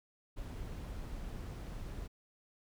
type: noise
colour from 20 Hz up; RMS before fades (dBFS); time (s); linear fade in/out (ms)
brown; -43; 0.36-2.08; 20
effects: none